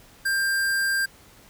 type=tone; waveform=square; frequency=1589 Hz; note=G6; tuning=23 cents sharp; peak=-22 dBFS; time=0.25-1.06 s; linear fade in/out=10 ms; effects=pink hiss -52 dBFS RMS until 1.49 s